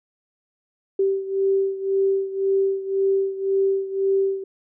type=beating tone pair; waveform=sine; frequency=388.6 / 390.5 Hz; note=G4 / G4; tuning=-15 / -7 cents; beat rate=1.9 Hz; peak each=-20 / -24 dBFS; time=0.99-4.44 s; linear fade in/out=5 ms; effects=none